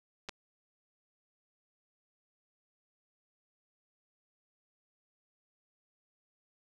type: clicks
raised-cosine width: 0.2 ms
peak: -23 dBFS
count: 2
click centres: 0.288 / 0.293 s
effects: resampled to 22050 Hz